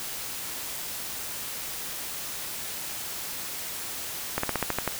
slowing click train, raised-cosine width 0.5 ms, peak -10 dBFS, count 8, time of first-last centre 4.38-4.877 s, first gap 54 ms, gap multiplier 1.09, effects white hiss -35 dBFS RMS until 4.99 s

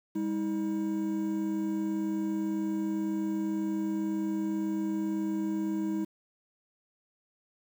triangle tone pair together, 201 / 319.1 Hz, G3 / D#4, +44 / +44 cents, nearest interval minor sixth, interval 800 cents, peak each -31 / -28 dBFS, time 0.15-6.05 s, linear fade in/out 10 ms, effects 9-bit

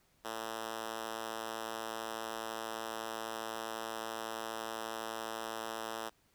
5% pulse tone with high-pass filter, 111.9 Hz, A2, 30 cents sharp, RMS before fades -41 dBFS, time 0.24-6.1 s, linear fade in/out 20 ms, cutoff 330 Hz, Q 0.65, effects pink hiss -71 dBFS RMS until 6.34 s

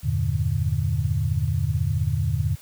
sine chord, E half-diminished seventh, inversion none, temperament equal, 82.41 / 98 / 116.54 / 146.83 Hz, E2 / G2 / Bb2 / D3, 0 / 0 / 0 / 0 cents, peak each -26 dBFS, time 0.03-2.56 s, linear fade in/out 20 ms, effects white hiss -49 dBFS RMS until 2.61 s

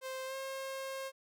sawtooth tone with pitch glide, 523.3 to 535.5 Hz, C5 to C5, 0 to +40 cents, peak -35 dBFS, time 0.01-1.12 s, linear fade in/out 50 ms, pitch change +40 cents, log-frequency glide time 0.26-0.35 s, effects none

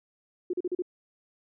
sine tone bursts, 359.1 Hz, F4, 48 cents sharp, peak -26 dBFS, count 5, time 0.5-0.822 s, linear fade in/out 5 ms, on 34 ms, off 38 ms, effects none

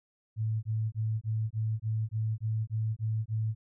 sine tone bursts, 110 Hz, A2, in tune, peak -27 dBFS, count 11, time 0.36-3.55 s, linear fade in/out 50 ms, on 270 ms, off 22 ms, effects none

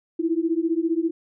sine beating tone pair, 322.4 / 337.4 Hz, E4 / E4, -38 / +40 cents, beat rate 15 Hz, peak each -23 dBFS, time 0.19-1.11 s, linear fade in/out 10 ms, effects none

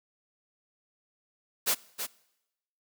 white noise with echo, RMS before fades -26 dBFS, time 1.66-1.75 s, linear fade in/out 20 ms, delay 320 ms, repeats 1, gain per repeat -8 dB, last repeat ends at 2.07 s, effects noise-tail reverb RT60 0.9 s tail -22 dB re dry + high-pass 200 Hz 12 dB/octave

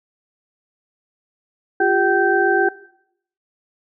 sine tone cluster, 350.9 / 398.7 / 767 / 1558 Hz, F4 / G4 / G5 / G6, +8 / +29 / -38 / -11 cents, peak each -19 dBFS, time 1.8-2.69 s, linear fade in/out 5 ms, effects noise-tail reverb RT60 0.7 s tail -19 dB re dry

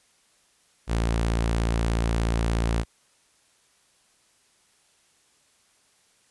sawtooth tone, 56.8 Hz, A#1, 44 cents flat, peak -18 dBFS, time 0.87-2.85 s, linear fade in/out 50 ms, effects white hiss -63 dBFS RMS until 6.3 s + resampled to 24000 Hz

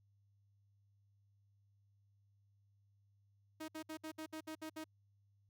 sawtooth tone bursts, 314.6 Hz, D#4, 19 cents sharp, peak -40 dBFS, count 9, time 3.6-4.843 s, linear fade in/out 10 ms, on 83 ms, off 62 ms, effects added 100 Hz sine -70 dBFS peak until 5.49 s

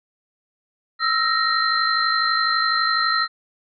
sine tone cluster, 1296 / 1348 / 1867 / 4108 Hz, E6 / E6 / A#6 / C8, -30 / +38 / +2 / -33 cents, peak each -23 dBFS, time 0.99-3.28 s, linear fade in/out 50 ms, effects none

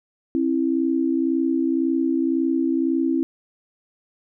sine tone pair together, 267.7 / 329.6 Hz, C4 / E4, +40 / 0 cents, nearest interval major third, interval 360 cents, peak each -21 dBFS, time 0.35-3.23 s, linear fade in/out 0 ms, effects none

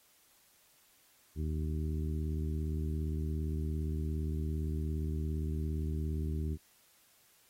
harmonic tone, 77.4 Hz, D#2, 9 cents flat, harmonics 1 / 2 / 3 / 4 / 5, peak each -33 / -39 / -43 / -45 / -47 dBFS, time 1.35-6.58 s, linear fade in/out 50 ms, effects white hiss -66 dBFS RMS until 7.49 s + AAC 48 kbps

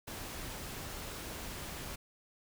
pink noise, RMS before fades -43 dBFS, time 0.07-1.96 s, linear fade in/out 10 ms, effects none

